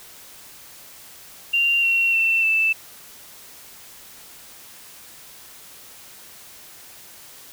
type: tone with pitch steps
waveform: sine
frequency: 2776 / 2731 / 2688 / 2645 Hz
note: F7 / F7 / E7 / E7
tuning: -11 / -39 / +33 / +5 cents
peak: -16 dBFS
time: 1.53-2.73 s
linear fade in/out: 10 ms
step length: 300 ms
effects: white hiss -44 dBFS RMS until 7.52 s